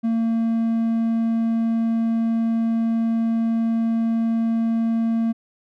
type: tone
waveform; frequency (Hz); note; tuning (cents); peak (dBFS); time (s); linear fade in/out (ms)
triangle; 227.7; A#3; -40; -16; 0.03-5.33; 20
effects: none